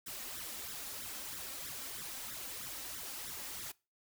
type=noise with flanger; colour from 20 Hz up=white; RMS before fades=-44 dBFS; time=0.06-3.72 s; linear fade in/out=10 ms; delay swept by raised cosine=0.54 to 3.84 ms; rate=3.1 Hz; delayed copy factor=+0.8; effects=noise-tail reverb RT60 0.3 s tail -23 dB re dry